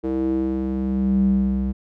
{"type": "tone with band-pass filter sweep", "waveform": "square", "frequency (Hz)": 65.41, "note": "C2", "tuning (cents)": 0, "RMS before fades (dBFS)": -21, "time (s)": [0.03, 1.73], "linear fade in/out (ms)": 20, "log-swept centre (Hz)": [380, 150], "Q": 4.7, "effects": []}